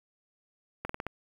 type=slowing click train; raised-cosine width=0.5 ms; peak=-19 dBFS; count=5; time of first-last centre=0.85-1.067 s; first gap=44 ms; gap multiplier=1.14; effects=8-bit